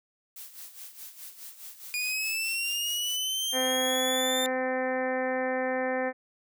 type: noise with tremolo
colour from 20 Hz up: blue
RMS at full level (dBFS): -42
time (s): 0.36-3.17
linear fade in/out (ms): 5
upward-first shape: sine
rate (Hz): 4.8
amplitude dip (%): 70
type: linear sweep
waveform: sawtooth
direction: up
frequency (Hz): 2439 to 3600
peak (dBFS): -25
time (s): 1.94-4.46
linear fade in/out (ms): 0
type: harmonic tone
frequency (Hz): 257.5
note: C4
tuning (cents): -28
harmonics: 1 / 2 / 3 / 4 / 5 / 6 / 7 / 8 / 9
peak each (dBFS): -34 / -29 / -34 / -42 / -44 / -42 / -35 / -42 / -46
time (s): 3.52-6.13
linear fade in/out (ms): 50
effects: none